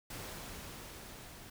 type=noise with level ramp; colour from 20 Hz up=pink; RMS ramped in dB=-44 to -52 dBFS; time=0.1-1.5 s; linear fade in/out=5 ms; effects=none